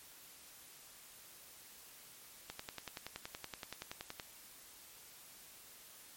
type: click train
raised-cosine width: 0.2 ms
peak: -25 dBFS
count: 19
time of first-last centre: 2.5-4.198 s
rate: 10.6 Hz
effects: white hiss -57 dBFS RMS until 6.16 s + MP3 64 kbps